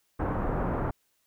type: low-pass noise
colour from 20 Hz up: pink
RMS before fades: -29 dBFS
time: 0.19-0.91 s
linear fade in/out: 10 ms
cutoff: 1300 Hz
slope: 24 dB/octave
effects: white hiss -72 dBFS RMS until 1.26 s